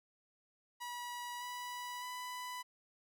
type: tone with pitch steps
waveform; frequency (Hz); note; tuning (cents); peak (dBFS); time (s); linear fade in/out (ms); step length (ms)
sawtooth; 970 / 982.4 / 995; B5 / B5 / B5; -31 / -9 / +13; -38; 0.8-2.63; 20; 610
effects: none